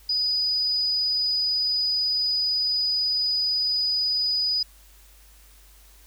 sine tone, 4961 Hz, D#8, 6 cents flat, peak -21 dBFS, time 0.09-4.63 s, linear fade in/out 5 ms, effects added 50 Hz sine -51 dBFS peak until 6.06 s + white hiss -55 dBFS RMS until 6.06 s

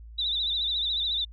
sine tone with vibrato, 3729 Hz, A#7, in tune, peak -25 dBFS, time 0.18-1.25 s, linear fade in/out 10 ms, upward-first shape sine, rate 14 Hz, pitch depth 100 cents each way, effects added 56 Hz sine -42 dBFS peak until 1.32 s

